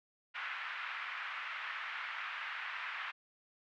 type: band-pass noise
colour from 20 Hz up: pink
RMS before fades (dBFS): -42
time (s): 0.34-3.12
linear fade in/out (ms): 20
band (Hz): 1200 to 2600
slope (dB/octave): 24
effects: none